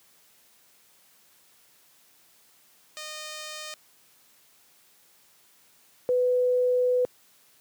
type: tone pair in turn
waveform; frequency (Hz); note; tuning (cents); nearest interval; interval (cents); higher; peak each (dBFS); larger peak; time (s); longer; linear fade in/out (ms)
5% pulse / sine; 614 / 498.4; D#5 / B4; -23 / +16; major third; 361; first; -25 / -20; second; 2.97-3.74 / 6.09-7.05; second; 0
effects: white hiss -60 dBFS RMS until 7.6 s + high-pass 100 Hz 12 dB/octave